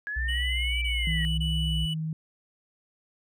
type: exponential two-way sweep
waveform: sine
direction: up then down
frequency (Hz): 1661.2 to 2340 to 1893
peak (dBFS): -30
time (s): 0.07-1.25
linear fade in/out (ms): 0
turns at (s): 0.81
type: tone with vibrato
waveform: sine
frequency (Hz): 61.6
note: B1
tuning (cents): -4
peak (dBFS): -27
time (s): 0.16-1.86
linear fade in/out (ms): 10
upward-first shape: triangle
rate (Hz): 0.92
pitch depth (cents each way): 69
type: tone bursts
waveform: triangle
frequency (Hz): 2960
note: F#7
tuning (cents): 0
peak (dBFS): -29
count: 3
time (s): 0.28-1.942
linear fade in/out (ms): 10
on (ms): 540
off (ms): 21
type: tone with pitch glide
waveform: sine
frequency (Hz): 160 to 158.35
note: D#3 to D#3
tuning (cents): +49 to +31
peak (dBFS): -28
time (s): 1.07-2.13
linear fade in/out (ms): 2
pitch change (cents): -18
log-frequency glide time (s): 1.36-1.59
effects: none